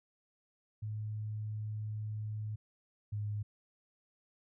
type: tone pair in turn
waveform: sine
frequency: 107.1 / 104.47 Hz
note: A2 / G#2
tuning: -46 / +11 cents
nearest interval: unison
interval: 43 cents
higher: first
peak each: -36 / -34 dBFS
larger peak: second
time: 0.82-2.56 / 3.12-3.43 s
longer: first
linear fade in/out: 10 ms
effects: none